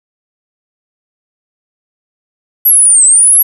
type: linear two-way sweep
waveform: sine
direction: down then up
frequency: 11770 to 7902 to 11590 Hz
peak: -3 dBFS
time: 2.65-3.43 s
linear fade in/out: 10 ms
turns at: 3.05 s
effects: none